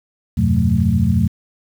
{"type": "tone cluster", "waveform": "sine", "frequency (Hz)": [82.6, 96.3, 124.9, 180.6, 218.6], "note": ["E2", "G2", "B2", "F#3", "A3"], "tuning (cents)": [4, -30, 20, -42, -11], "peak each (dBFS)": -19, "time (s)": [0.37, 1.28], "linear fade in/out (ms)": 10, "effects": ["7-bit"]}